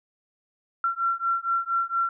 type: beating tone pair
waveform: sine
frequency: 1360 / 1364.3 Hz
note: F6 / F6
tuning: -46 / -41 cents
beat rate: 4.3 Hz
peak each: -26 dBFS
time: 0.84-2.09 s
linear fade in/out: 2 ms
effects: none